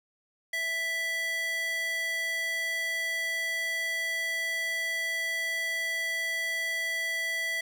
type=tone with high-pass filter; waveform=square; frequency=659.3 Hz; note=E5; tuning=in tune; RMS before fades=-31 dBFS; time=0.53-7.61 s; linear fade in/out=5 ms; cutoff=1700 Hz; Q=3.4; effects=none